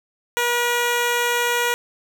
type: tone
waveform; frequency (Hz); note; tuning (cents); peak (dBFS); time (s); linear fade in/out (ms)
10% pulse; 480.4; B4; -48; -10; 0.37-1.74; 0
effects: none